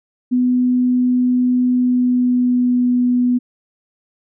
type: tone with pitch glide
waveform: sine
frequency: 249.5 to 246.8 Hz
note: B3 to B3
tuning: +18 to -1 cents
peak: -12 dBFS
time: 0.31-3.39 s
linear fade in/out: 20 ms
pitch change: -19 cents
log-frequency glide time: 1.68-2.89 s
effects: none